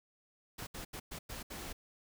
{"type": "noise bursts at uneven times", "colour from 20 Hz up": "pink", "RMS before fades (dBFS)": -44, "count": 6, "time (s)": [[0.58, 0.67], [0.74, 0.85], [0.93, 1], [1.11, 1.19], [1.29, 1.43], [1.5, 1.73]], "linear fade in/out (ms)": 10, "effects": []}